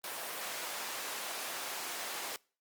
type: high-pass noise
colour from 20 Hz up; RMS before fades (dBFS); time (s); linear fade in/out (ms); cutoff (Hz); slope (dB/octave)
pink; -40; 0.04-2.36; 0; 600; 12
effects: noise-tail reverb RT60 0.4 s tail -25 dB re dry + Opus 32 kbps